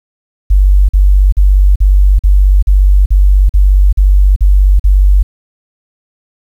sine tone bursts, 48.15 Hz, G1, 30 cents flat, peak -3 dBFS, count 11, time 0.5-5.23 s, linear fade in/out 10 ms, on 390 ms, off 44 ms, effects 7-bit

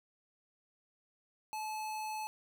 square tone, 863 Hz, A5, 34 cents flat, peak -38 dBFS, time 1.53-2.27 s, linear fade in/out 0 ms, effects none

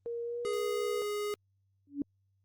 sine tone with pitch glide, 469.6 to 478.9 Hz, A#4 to A#4, +13 to +47 cents, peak -34 dBFS, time 0.06-1.02 s, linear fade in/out 0 ms, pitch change +34 cents, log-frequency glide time 0.23-0.4 s
square tone, 415.1 Hz, G#4, 1 cent flat, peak -33 dBFS, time 0.45-1.34 s, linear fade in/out 0 ms
sine tone with exponential growth, 284.4 Hz, C#4, 45 cents sharp, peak -26 dBFS, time 1.87-2.02 s, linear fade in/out 2 ms, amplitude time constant 32 ms
effects added 97 Hz sine -70 dBFS peak until 2.44 s + Opus 32 kbps

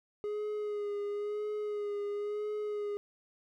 triangle tone with vibrato, 415.3 Hz, G#4, in tune, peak -31 dBFS, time 0.24-2.97 s, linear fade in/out 0 ms, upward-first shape sine, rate 0.98 Hz, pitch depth 28 cents each way, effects none

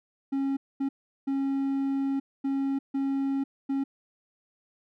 triangle tone bursts at uneven times, 273.2 Hz, C#4, 25 cents flat, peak -23 dBFS, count 6, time 0.32-0.57 / 0.8-0.89 / 1.27-2.2 / 2.44-2.79 / 2.94-3.44 / 3.69-3.84 s, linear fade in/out 10 ms, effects none

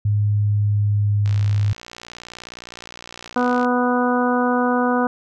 sine tone with pitch glide, 103.83 to 102.93 Hz, G#2 to G#2, 0 to -15 cents, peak -15 dBFS, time 0.05-1.73 s, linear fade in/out 5 ms, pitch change -15 cents, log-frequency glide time 0.25-1.2 s
click train, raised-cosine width 0.2 ms, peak -18 dBFS, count 143, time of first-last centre 1.26-3.647 s, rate 59.5 Hz
harmonic tone, 246.9 Hz, B3, in tune, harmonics 1 / 2 / 3 / 4 / 5 / 6, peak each -19 / -22 / -24 / -25 / -26 / -27 dBFS, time 3.36-5.07 s, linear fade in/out 2 ms
effects none

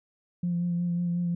sine tone with vibrato, 173.9 Hz, F3, 7 cents flat, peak -24 dBFS, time 0.43-1.35 s, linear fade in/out 5 ms, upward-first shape sine, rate 5.5 Hz, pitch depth 20 cents each way, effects tanh soft clip ceiling -20 dBFS

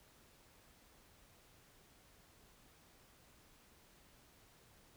silence, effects pink hiss -66 dBFS RMS until 4.96 s

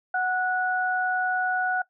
sine tone pair together, 740 / 1469.4 Hz, F#5 / F#6, 0 / -12 cents, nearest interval octave, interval 1188 cents, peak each -25 dBFS, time 0.14-1.82 s, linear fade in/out 5 ms, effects noise-tail reverb RT60 0.1 s tail -19 dB re dry

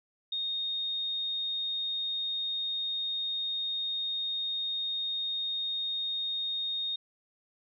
sine tone, 3700 Hz, A#7, 14 cents flat, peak -30 dBFS, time 0.32-6.96 s, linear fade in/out 5 ms, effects none

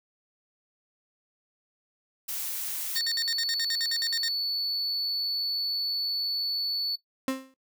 blue noise, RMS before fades -33 dBFS, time 2.28-2.99 s, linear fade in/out 10 ms
triangle tone, 4453 Hz, C#8, 7 cents sharp, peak -25 dBFS, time 2.95-6.96 s, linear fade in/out 10 ms
15% pulse tone bursts, 1838 Hz, A#6, 25 cents flat, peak -24 dBFS, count 13, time 2.96-4.282 s, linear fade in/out 0 ms, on 50 ms, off 56 ms
35% pulse tone with exponential decay, 264.2 Hz, C4, 17 cents sharp, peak -21 dBFS, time 7.28-7.54 s, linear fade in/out 1 ms, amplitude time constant 55 ms
effects noise-tail reverb RT60 0.1 s tail -18 dB re dry

